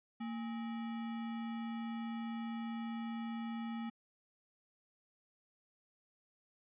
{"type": "tone with sample-and-hold", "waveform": "sine", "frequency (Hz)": 228.8, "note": "A#3", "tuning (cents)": -32, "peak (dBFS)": -38, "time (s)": [0.2, 3.9], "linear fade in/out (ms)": 10, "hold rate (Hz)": 1050, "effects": ["resampled to 8000 Hz"]}